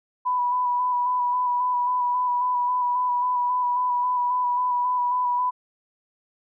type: tone with vibrato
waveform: sine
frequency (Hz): 987.8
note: B5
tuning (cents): 0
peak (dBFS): -20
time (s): 0.25-5.51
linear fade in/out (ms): 20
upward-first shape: square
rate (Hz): 3.7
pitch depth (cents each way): 18
effects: none

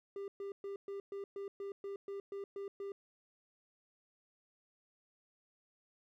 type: tone bursts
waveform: triangle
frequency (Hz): 397.3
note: G4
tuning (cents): +23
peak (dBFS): -38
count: 12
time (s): 0.16-2.92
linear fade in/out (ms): 2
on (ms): 120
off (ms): 120
effects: none

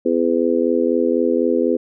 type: harmonic tone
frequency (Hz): 84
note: E2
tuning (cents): +33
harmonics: 3 / 4 / 5 / 6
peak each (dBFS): -20 / -20 / -20 / -20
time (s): 0.05-1.77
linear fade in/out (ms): 10
effects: none

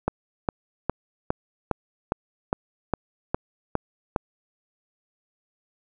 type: click train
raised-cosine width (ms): 1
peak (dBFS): -8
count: 11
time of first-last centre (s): 0.08-4.162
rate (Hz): 2.45
effects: none

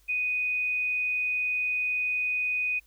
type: tone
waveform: sine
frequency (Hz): 2489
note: D#7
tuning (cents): 0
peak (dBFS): -25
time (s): 0.08-2.8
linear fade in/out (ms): 20
effects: added 50 Hz sine -60 dBFS peak until 2.86 s + white hiss -65 dBFS RMS until 2.86 s

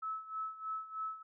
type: tone with tremolo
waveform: sine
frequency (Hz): 1300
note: E6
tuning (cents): -24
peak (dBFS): -35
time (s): 0.02-1.23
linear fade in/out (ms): 10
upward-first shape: sine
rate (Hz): 3.2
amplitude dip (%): 80
effects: none

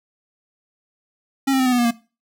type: tone with pitch steps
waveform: square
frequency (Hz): 272 / 265.2 / 258.5 / 252 / 245.7 / 239.5 / 233.5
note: C#4 / C4 / C4 / B3 / B3 / A#3 / A#3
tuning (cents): -33 / +23 / -21 / +35 / -9 / +47 / +3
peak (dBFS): -16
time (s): 1.47-1.911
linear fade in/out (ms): 10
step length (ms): 63
effects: noise-tail reverb RT60 0.3 s tail -18 dB re dry

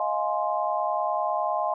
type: chord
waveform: sine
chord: F minor seventh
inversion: third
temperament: just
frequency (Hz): 628.6 / 698.5 / 838.1 / 1047.7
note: Eb5 / F5 / Ab5 / C6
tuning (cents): +18 / 0 / +16 / +2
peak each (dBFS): -29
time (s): 0-1.74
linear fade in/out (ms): 2
effects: none

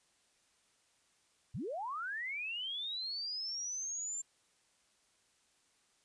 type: linear sweep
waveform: sine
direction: up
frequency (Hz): 78.3 to 7350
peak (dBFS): -37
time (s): 1.54-4.22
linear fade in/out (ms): 10
effects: white hiss -72 dBFS RMS until 6.04 s + resampled to 22050 Hz

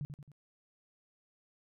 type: tone with echo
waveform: sine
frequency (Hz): 144.5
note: D3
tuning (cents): -28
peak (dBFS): -35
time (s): 0.01-0.05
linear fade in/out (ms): 0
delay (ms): 89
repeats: 3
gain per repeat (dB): -6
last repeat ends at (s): 0.317
effects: none

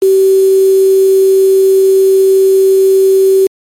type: tone with quantisation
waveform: sine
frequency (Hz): 384.3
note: G4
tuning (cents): -34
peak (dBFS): -4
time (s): 0.02-3.47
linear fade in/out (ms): 5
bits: 4
effects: MP3 64 kbps

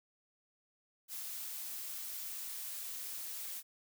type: noise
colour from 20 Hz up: blue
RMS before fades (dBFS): -43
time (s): 1.08-3.63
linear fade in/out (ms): 50
effects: none

